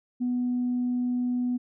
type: tone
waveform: sine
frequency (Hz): 246.9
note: B3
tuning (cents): 0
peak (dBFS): -23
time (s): 0.2-1.58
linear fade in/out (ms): 20
effects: tanh soft clip ceiling -20 dBFS